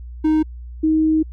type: tone pair in turn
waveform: triangle / sine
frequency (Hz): 311.1 / 314.2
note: D#4 / D#4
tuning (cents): 0 / +17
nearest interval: unison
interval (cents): 17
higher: second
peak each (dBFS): -11 / -13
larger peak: first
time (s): 0.24-0.43 / 0.83-1.23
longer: second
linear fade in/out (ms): 10
effects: added 60 Hz sine -31 dBFS peak until 1.32 s